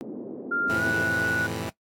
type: band-pass noise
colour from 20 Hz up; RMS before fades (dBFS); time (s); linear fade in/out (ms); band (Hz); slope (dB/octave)
white; -36; 0.01-1.02; 0; 220 to 390; 24
type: tone with pitch glide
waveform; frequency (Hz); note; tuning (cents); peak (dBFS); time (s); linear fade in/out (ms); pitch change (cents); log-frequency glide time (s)
sine; 1396.9 to 1471.4; F6 to F#6; 0 to -10; -23; 0.51-1.47; 10; +90; 0.75-0.85
type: chord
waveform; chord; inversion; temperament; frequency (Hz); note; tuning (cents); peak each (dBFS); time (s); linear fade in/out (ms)
10% pulse; F major seventh; none; equal; 87.31 / 110 / 130.81 / 164.81; F2 / A2 / C3 / E3; 0 / 0 / 0 / 0; -27 / -24 / -29 / -26; 0.69-1.7; 10
effects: noise-tail reverb RT60 0.1 s tail -18 dB re dry + AAC 64 kbps